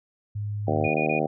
sine tone, 103.83 Hz, G#2, in tune, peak -27 dBFS, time 0.35-0.88 s, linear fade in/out 10 ms
harmonic tone, 76.8 Hz, D#2, 22 cents flat, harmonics 2 / 3 / 4 / 5 / 6 / 7 / 8 / 9 / 10, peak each -31 / -31 / -31 / -31 / -31 / -31 / -31 / -31 / -31 dBFS, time 0.67-1.27 s, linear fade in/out 10 ms
sine tone bursts, 2453 Hz, D#7, 25 cents flat, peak -27 dBFS, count 3, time 0.84-1.192 s, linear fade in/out 5 ms, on 100 ms, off 26 ms
effects none

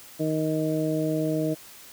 harmonic tone, 156.3 Hz, D#3, 8 cents sharp, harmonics 1 / 2 / 3 / 4, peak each -29 / -26 / -31 / -30 dBFS, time 0.19-1.55 s, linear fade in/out 20 ms, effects white hiss -47 dBFS RMS until 1.92 s

